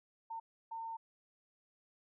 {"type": "tone bursts at uneven times", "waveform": "sine", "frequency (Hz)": 907, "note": "A#5", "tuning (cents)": -48, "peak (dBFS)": -40, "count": 2, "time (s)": [[0.3, 0.4], [0.71, 0.97]], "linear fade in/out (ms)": 10, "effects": []}